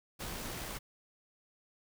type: noise with amplitude modulation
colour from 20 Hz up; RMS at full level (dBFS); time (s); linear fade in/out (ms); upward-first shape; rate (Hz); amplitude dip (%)
pink; -40; 0.19-0.79; 20; sine; 68; 25
effects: none